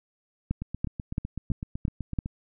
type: two click trains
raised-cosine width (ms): 5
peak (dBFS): -20 / -14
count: 14 / 6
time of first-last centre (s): 0.62-2.259 / 0.51-2.188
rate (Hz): 7.93 / 2.98
effects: none